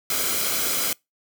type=noise with comb filter; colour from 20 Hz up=white; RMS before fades=-24 dBFS; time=0.1-0.93 s; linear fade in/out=2 ms; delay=1.1 ms; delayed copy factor=-0.55; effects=noise-tail reverb RT60 0.2 s tail -25 dB re dry